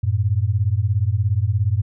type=beating tone pair; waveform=sine; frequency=93.8 / 110.8 Hz; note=F#2 / A2; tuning=+24 / +13 cents; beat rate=17 Hz; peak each=-19 dBFS; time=0.03-1.82 s; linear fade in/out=10 ms; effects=none